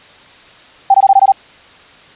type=tone bursts; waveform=sine; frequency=783 Hz; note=G5; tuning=2 cents flat; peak=-3 dBFS; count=7; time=0.9-1.321 s; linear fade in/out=5 ms; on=43 ms; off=20 ms; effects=white hiss -41 dBFS RMS until 2.15 s + resampled to 8000 Hz

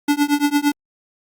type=tone with tremolo; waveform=square; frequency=290.2 Hz; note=D4; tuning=21 cents flat; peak=-12 dBFS; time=0.08-0.72 s; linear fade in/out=5 ms; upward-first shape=triangle; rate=8.8 Hz; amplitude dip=100%; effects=Opus 48 kbps

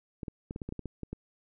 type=clicks; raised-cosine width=3 ms; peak=-24 dBFS; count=11; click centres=0.232 / 0.282 / 0.509 / 0.561 / 0.618 / 0.69 / 0.724 / 0.793 / 0.857 / 1.033 / 1.13 s; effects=none

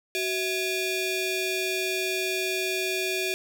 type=ring-modulated tone; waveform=sawtooth; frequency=1025 Hz; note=C6; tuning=36 cents flat; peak=-19 dBFS; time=0.15-3.34 s; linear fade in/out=0 ms; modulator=1400 Hz; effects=none

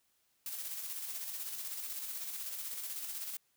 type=noise with tremolo; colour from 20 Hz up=blue; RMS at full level=-40 dBFS; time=0.46-3.37 s; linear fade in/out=2 ms; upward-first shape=square; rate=16 Hz; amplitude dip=35%; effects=white hiss -75 dBFS RMS until 3.56 s

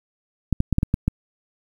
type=clicks; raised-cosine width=5 ms; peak=-6 dBFS; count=7; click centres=0.527 / 0.604 / 0.727 / 0.784 / 0.831 / 0.941 / 1.08 s; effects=8-bit

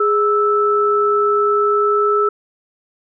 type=tone pair together; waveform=sine; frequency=414 / 1314.4 Hz; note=G#4 / E6; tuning=-5 / -5 cents; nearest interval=octave + minor sixth; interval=2000 cents; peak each=-15 dBFS; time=0-2.29 s; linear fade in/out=5 ms; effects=none

